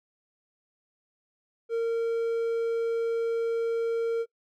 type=tone; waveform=triangle; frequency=460 Hz; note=A#4; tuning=23 cents flat; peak=-22 dBFS; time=1.69-4.26 s; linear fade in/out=50 ms; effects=noise-tail reverb RT60 0.1 s tail -23 dB re dry + MP3 96 kbps